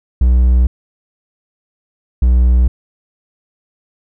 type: tone pair in turn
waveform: triangle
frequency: 61.74 / 61.39 Hz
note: B1 / B1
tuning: 0 / -10 cents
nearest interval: unison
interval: 10 cents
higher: first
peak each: -5 dBFS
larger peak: neither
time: 0.21-0.67 / 2.22-2.68 s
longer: neither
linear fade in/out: 5 ms
effects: none